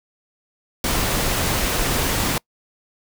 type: noise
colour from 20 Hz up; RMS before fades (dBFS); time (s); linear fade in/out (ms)
pink; -21; 0.84-2.38; 2
effects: noise-tail reverb RT60 0.1 s tail -26 dB re dry